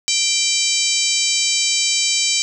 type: harmonic tone with a mistuned harmonic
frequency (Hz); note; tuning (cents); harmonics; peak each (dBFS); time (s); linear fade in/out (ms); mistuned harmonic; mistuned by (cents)
784; G5; 0; 3 / 4 / 5 / 6 / 7 / 8 / 9 / 10; -24 / -24 / -24 / -24 / -24 / -24 / -24 / -24; 0.08-2.42; 0; 4; -26
effects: 8-bit